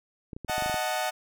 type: clicks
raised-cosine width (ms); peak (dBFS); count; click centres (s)
3; -25; 9; 0.332 / 0.365 / 0.447 / 0.497 / 0.581 / 0.623 / 0.661 / 0.697 / 0.743
type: chord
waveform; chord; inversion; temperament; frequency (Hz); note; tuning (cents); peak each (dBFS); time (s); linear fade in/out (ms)
sawtooth; D# diminished; none; equal; 622.3 / 740 / 880; D#5 / F#5 / A5; 0 / 0 / 0; -28 / -26 / -30; 0.48-1.11; 20
effects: none